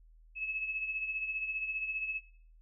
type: tone with tremolo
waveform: sine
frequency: 2590 Hz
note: E7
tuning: 31 cents flat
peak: -31 dBFS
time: 0.35-2.21 s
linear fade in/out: 50 ms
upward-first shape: triangle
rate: 15 Hz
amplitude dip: 65%
effects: noise-tail reverb RT60 0.6 s tail -18 dB re dry + added 40 Hz sine -56 dBFS peak until 2.61 s